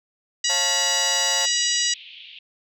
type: harmonic tone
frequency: 966 Hz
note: B5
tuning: 39 cents flat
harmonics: 2 / 3 / 4 / 5 / 6 / 7 / 8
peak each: -29 / -26 / -27 / -26 / -26 / -30 / -29 dBFS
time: 0.44-1.94 s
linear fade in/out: 5 ms
type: chord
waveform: sawtooth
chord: Db augmented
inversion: none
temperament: equal with one note detuned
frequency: 545.5 / 698.5 / 880 Hz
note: Db5 / F5 / A5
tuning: -28 / 0 / 0 cents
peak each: -29 / -29 / -27 dBFS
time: 0.49-1.46 s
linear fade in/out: 10 ms
type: band-pass noise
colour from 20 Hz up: pink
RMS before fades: -43 dBFS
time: 1.4-2.39 s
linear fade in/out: 5 ms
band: 2600 to 3600 Hz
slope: 48 dB/octave
effects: none